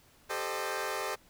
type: chord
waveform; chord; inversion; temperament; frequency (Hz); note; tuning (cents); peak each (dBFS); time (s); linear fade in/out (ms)
15% pulse; A half-diminished seventh; third; equal with one note detuned; 392 / 440 / 523.3 / 612.3; G4 / A4 / C5 / Eb5; 0 / 0 / 0 / -28; -32; 0.29-1.16; 20
effects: pink hiss -62 dBFS RMS until 1.29 s